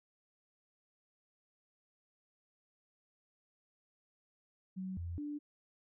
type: tone with pitch steps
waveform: sine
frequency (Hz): 187.7 / 85.7 / 293.9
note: F#3 / F2 / D4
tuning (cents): +25 / -32 / +1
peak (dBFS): -38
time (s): 4.76-5.39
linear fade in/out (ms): 20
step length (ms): 210
effects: none